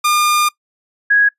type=tone pair in turn; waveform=sawtooth / sine; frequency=1208 / 1658.2 Hz; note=D6 / G#6; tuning=+48 / -3 cents; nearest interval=perfect fourth; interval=549 cents; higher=second; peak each=-8 dBFS; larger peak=neither; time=0.04-0.49 / 1.1-1.29 s; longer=first; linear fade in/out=10 ms; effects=noise-tail reverb RT60 0.1 s tail -21 dB re dry + resampled to 32000 Hz